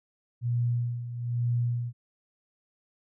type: tone with tremolo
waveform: sine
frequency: 120 Hz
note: B2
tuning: 49 cents flat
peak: -23 dBFS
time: 0.41-1.93 s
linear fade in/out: 50 ms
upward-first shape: sine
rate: 1.1 Hz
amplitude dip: 70%
effects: none